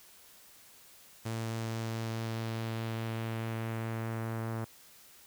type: tone with low-pass filter sweep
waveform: sawtooth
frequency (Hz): 113.1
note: A2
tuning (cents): +48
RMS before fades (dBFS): -36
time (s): 1.25-4.65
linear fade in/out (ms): 10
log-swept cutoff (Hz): 9400 to 1400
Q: 1.2
effects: white hiss -57 dBFS RMS until 5.26 s